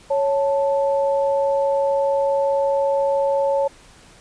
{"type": "tone pair together", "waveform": "sine", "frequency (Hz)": [554.4, 880.1], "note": ["C#5", "A5"], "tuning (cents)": [0, 0], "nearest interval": "minor sixth", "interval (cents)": 800, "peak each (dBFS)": [-17, -24], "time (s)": [0.1, 3.68], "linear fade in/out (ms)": 10, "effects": ["pink hiss -48 dBFS RMS until 4.2 s", "resampled to 22050 Hz"]}